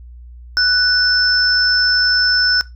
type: tone pair together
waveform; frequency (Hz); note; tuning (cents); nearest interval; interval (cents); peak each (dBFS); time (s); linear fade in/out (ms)
sine; 1485 / 5289; F#6 / E8; +6 / +5; octave + minor seventh; 2199; -14; 0.57-2.61; 0
effects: noise-tail reverb RT60 0.2 s tail -18 dB re dry + added 60 Hz sine -34 dBFS peak until 2.75 s